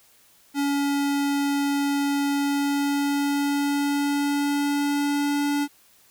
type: tone with pitch glide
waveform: square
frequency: 282.7 to 287.8 Hz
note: C#4 to D4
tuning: +34 to -35 cents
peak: -22 dBFS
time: 0.54-5.68 s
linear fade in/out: 50 ms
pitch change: +31 cents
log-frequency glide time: 2.32-5.45 s
effects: white hiss -57 dBFS RMS until 6.1 s